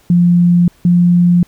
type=tone pair in turn; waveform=sine; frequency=174.61 / 175.3 Hz; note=F3 / F3; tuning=0 / +7 cents; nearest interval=unison; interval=7 cents; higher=second; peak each=-6 dBFS; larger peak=neither; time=0.1-0.68 / 0.85-1.43 s; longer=neither; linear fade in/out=2 ms; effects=pink hiss -50 dBFS RMS until 1.47 s